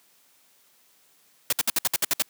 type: noise bursts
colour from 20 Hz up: white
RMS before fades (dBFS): -22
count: 9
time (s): 1.5-2.222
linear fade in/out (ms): 2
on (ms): 26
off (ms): 61
effects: white hiss -61 dBFS RMS until 2.29 s + high-pass 150 Hz 12 dB/octave